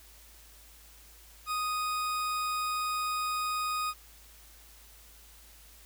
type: tone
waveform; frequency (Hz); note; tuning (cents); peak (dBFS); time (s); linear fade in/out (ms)
40% pulse; 1244.5; D#6; 0; -29; 1.46-3.94; 50
effects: added 54 Hz sine -56 dBFS peak until 5.85 s + white hiss -56 dBFS RMS until 5.85 s